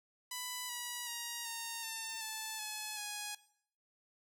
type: tone with pitch steps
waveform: 5% pulse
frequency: 995 / 970 / 945.7 / 922 / 898.8 / 876.3 / 854.3 / 832.8 Hz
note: B5 / B5 / A#5 / A#5 / A5 / A5 / G#5 / G#5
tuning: +13 / -31 / +25 / -19 / +37 / -7 / +49 / +5 cents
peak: -28 dBFS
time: 0.31-3.35 s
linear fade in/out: 5 ms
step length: 380 ms
effects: noise-tail reverb RT60 0.6 s tail -17 dB re dry